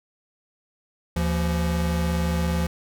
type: tone pair together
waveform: square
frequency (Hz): 76.17 / 171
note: D#2 / F3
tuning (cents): -36 / -36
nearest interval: octave + major second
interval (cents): 1400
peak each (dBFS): -25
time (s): 1.16-2.67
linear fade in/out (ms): 5
effects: none